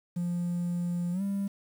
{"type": "tone with pitch glide", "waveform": "triangle", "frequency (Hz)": [174.61, 198.27], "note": ["F3", "G3"], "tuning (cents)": [0, 20], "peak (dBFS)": -25, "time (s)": [0.16, 1.48], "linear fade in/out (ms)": 10, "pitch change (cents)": 220, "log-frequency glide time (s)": [1.12, 1.22], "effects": ["tanh soft clip ceiling -23 dBFS", "9-bit"]}